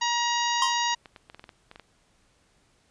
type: harmonic tone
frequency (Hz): 950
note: A#5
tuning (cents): +33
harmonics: 1 / 2 / 3 / 4 / 5 / 6 / 7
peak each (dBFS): -26 / -31 / -32 / -33 / -35 / -37 / -35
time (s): 0.01-0.95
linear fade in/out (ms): 10
type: tone with exponential decay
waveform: square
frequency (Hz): 1046.5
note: C6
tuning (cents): 0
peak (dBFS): -20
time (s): 0.62-0.81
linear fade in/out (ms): 2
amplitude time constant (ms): 40
type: clicks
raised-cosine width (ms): 0.3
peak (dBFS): -28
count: 11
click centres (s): 0.932 / 1.058 / 1.162 / 1.299 / 1.346 / 1.395 / 1.441 / 1.492 / 1.714 / 1.759 / 1.797
effects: pink hiss -65 dBFS RMS until 2.9 s + resampled to 22050 Hz